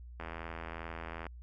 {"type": "click train", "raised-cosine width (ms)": 0.5, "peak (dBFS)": -26, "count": 89, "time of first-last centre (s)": [0.2, 1.267], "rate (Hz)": 82.5, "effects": ["added 60 Hz sine -46 dBFS peak until 1.42 s"]}